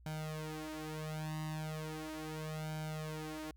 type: tone with flanger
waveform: sawtooth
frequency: 155.56 Hz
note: D#3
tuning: in tune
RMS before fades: -42 dBFS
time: 0.06-3.51 s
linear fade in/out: 2 ms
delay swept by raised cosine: 1.3 to 5.4 ms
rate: 0.37 Hz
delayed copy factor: +1
effects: added 60 Hz sine -57 dBFS peak until 3.56 s